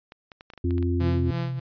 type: clicks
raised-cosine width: 0.3 ms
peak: -27 dBFS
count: 9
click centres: 0.121 / 0.318 / 0.409 / 0.502 / 0.536 / 0.577 / 0.708 / 0.781 / 0.827 s
type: harmonic tone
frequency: 87.31 Hz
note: F2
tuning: in tune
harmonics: 1 / 3 / 4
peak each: -23 / -28 / -29 dBFS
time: 0.64-1.31 s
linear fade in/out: 5 ms
type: tone with tremolo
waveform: sawtooth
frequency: 169.5 Hz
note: E3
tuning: 49 cents sharp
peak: -24 dBFS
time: 1-1.6 s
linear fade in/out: 5 ms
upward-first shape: sine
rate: 3.2 Hz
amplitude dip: 85%
type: tone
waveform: sine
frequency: 130.4 Hz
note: C3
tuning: 5 cents flat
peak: -27 dBFS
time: 1.01-1.6 s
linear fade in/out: 10 ms
effects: resampled to 11025 Hz